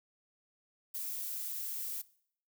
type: noise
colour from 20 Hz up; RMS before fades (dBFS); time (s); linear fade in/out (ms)
violet; -39; 0.94-2.02; 10
effects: noise-tail reverb RT60 0.6 s tail -20 dB re dry